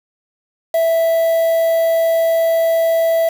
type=tone with quantisation; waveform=triangle; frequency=659.3 Hz; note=E5; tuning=in tune; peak=-10 dBFS; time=0.74-3.29 s; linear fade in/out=5 ms; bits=5; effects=none